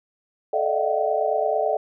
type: tone cluster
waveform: sine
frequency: 436.6 / 594 / 623 / 683 / 758 Hz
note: A4 / D5 / D#5 / F5 / F#5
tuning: -13 / +20 / +2 / -39 / +42 cents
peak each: -26 dBFS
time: 0.53-1.77 s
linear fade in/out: 5 ms
effects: none